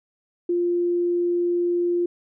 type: tone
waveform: sine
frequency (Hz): 349.2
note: F4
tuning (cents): 0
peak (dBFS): -19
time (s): 0.49-2.06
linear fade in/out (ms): 5
effects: none